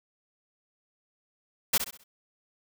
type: noise with echo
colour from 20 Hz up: white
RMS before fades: -22 dBFS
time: 1.73-1.78 s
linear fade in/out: 10 ms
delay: 65 ms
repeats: 4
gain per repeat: -9 dB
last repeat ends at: 2.04 s
effects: none